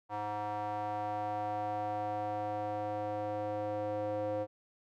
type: tone with band-pass filter sweep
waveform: square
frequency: 104.7 Hz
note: G#2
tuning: 15 cents sharp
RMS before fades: -36 dBFS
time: 0.09-4.47 s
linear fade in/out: 50 ms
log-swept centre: 850 to 560 Hz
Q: 4
effects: none